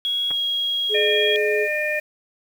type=tone with pitch glide; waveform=sine; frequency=3322 to 3290 Hz; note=G#7 to G#7; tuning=0 to -17 cents; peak=-20 dBFS; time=0.05-1.36 s; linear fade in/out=0 ms; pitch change=-17 cents; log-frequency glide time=0.3-0.36 s
type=clicks; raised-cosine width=0.5 ms; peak=-21 dBFS; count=2; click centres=0.307 / 0.314 s
type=tone; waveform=sine; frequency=422.4 Hz; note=G#4; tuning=29 cents sharp; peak=-20 dBFS; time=0.89-1.68 s; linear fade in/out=50 ms
type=harmonic tone; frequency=605 Hz; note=D#5; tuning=49 cents flat; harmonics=1 / 3 / 4; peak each=-25 / -25 / -25 dBFS; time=0.94-2 s; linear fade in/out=10 ms
effects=7-bit